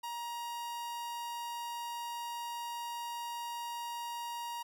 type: tone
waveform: 45% pulse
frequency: 945 Hz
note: A#5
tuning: 23 cents sharp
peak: -38 dBFS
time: 0.03-4.63 s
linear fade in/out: 10 ms
effects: none